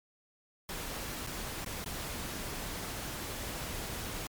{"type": "noise with dropouts", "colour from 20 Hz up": "pink", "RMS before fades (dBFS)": -39, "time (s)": [0.69, 4.27], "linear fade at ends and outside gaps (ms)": 2, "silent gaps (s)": [[1.266, 1.271], [1.647, 1.661], [1.843, 1.86]], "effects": ["MP3 96 kbps"]}